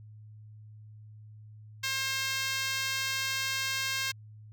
5% pulse tone with high-pass filter, 533 Hz, C5, 32 cents sharp, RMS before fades -32 dBFS, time 1.83-4.12 s, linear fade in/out 10 ms, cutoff 1500 Hz, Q 1.4, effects added 107 Hz sine -47 dBFS peak until 4.52 s

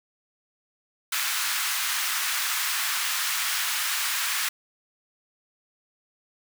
pink high-pass noise, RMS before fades -27 dBFS, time 1.12-4.49 s, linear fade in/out 5 ms, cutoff 1200 Hz, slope 24 dB/octave, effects none

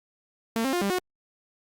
sawtooth tone with pitch steps, 226.9 / 267 / 353.2 / 198.9 / 365 Hz, A#3 / C4 / F4 / G3 / F#4, -47 / +35 / +20 / +25 / -24 cents, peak -20 dBFS, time 0.56-0.985 s, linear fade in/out 0 ms, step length 85 ms, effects Opus 48 kbps

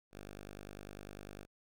5% pulse tone, 50 Hz, G1, 35 cents sharp, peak -36 dBFS, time 0.11-1.47 s, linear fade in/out 50 ms, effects none

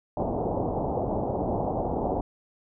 white low-pass noise, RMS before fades -28 dBFS, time 0.17-2.21 s, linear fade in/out 2 ms, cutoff 840 Hz, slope 48 dB/octave, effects none

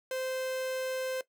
45% pulse tone, 519 Hz, C5, 14 cents flat, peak -32 dBFS, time 0.11-1.21 s, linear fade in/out 2 ms, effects noise-tail reverb RT60 0.1 s tail -17 dB re dry

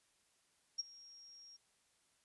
sine tone with ADSR envelope, 5588 Hz, F8, in tune, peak -33 dBFS, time 0.78-1.57 s, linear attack 17 ms, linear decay 20 ms, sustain -22 dB, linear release 12 ms, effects white hiss -75 dBFS RMS until 2.24 s + resampled to 24000 Hz

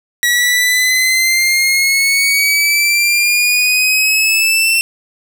sawtooth exponential sweep, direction up, 1923 to 2700 Hz, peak -7 dBFS, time 0.23-4.81 s, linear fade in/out 0 ms, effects none

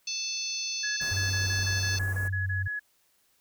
harmonic tone, 877 Hz, A5, 6 cents flat, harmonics 3 / 4 / 5 / 6 / 7, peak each -38 / -42 / -34 / -39 / -35 dBFS, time 0.07-1.99 s, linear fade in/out 5 ms
sine tone bursts, 1686 Hz, G#6, 26 cents sharp, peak -30 dBFS, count 12, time 0.83-2.796 s, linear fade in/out 10 ms, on 140 ms, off 26 ms
pink band-stop noise, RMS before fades -42 dBFS, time 1.01-2.28 s, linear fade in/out 2 ms, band 1800 to 7200 Hz, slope 24 dB/octave
sine tone with vibrato, 95.6 Hz, G2, 43 cents flat, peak -28 dBFS, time 1.11-2.68 s, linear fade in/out 10 ms, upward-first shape square, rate 16 Hz, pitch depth 13 cents each way
effects white hiss -68 dBFS RMS until 3.4 s

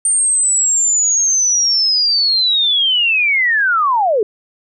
sine linear sweep, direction down, 8850 to 392 Hz, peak -11 dBFS, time 0.05-4.23 s, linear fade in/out 2 ms, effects none

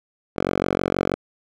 5% pulse tone with band-pass filter, 46.25 Hz, F#1, in tune, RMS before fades -23 dBFS, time 0.36-1.16 s, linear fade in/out 20 ms, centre 560 Hz, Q 0.51, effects none

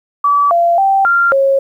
sine tone with pitch steps, 1149 / 686 / 780 / 1387 / 545 Hz, D6 / F5 / G5 / F6 / C#5, -38 / -31 / -9 / -12 / -29 cents, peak -8 dBFS, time 0.24-1.59 s, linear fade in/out 5 ms, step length 270 ms, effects 8-bit

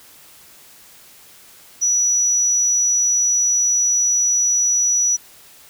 sine tone, 5880 Hz, F#8, 12 cents flat, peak -14 dBFS, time 1.81-5.17 s, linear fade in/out 20 ms, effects white hiss -46 dBFS RMS until 5.69 s

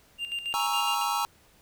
triangle tone with tremolo, 2794 Hz, F7, in tune, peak -27 dBFS, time 0.18-1.07 s, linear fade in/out 50 ms, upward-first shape square, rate 7.2 Hz, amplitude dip 65%
square chord, A# half-diminished seventh, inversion third, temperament equal, 830.6 / 932.3 / 1108.7 / 1318.5 Hz, G#5 / A#5 / C#6 / E6, 0 / 0 / 0 / 0 cents, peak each -32 / -31 / -34 / -32 dBFS, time 0.54-1.25 s, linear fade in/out 0 ms
effects pink hiss -60 dBFS RMS until 1.61 s

